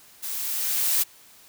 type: noise with level ramp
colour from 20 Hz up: blue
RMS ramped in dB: -32 to -21 dBFS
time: 0.22-1.04 s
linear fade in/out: 20 ms
effects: white hiss -52 dBFS RMS until 1.48 s